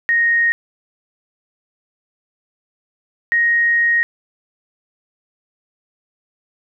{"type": "tone pair in turn", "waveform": "sine", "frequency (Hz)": [1864.7, 1873.4], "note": ["A#6", "A#6"], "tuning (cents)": [0, 8], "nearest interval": "unison", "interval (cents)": 8, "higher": "second", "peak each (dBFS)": -12, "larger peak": "neither", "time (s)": [[0.09, 0.52], [3.32, 4.03]], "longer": "second", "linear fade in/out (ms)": 0, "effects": []}